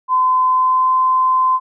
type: tone with pitch glide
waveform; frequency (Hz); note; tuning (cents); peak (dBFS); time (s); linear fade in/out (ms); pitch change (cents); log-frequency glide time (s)
sine; 1023 to 1031.3; C6 to C6; -39 to -25; -11; 0.08-1.6; 50; +14; 0.47-0.93
effects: none